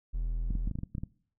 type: tone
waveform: triangle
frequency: 41.16 Hz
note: E1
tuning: 2 cents flat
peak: -27 dBFS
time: 0.13-0.71 s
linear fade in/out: 20 ms
type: clicks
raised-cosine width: 5 ms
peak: -23 dBFS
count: 10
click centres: 0.506 / 0.553 / 0.675 / 0.713 / 0.755 / 0.788 / 0.834 / 0.951 / 0.982 / 1.035 s
effects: noise-tail reverb RT60 0.5 s tail -21 dB re dry